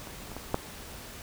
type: clicks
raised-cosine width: 1 ms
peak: -29 / -29 / -24 / -11 dBFS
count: 4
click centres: 0.072 / 0.317 / 0.366 / 0.544 s
effects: pink hiss -44 dBFS RMS until 1.22 s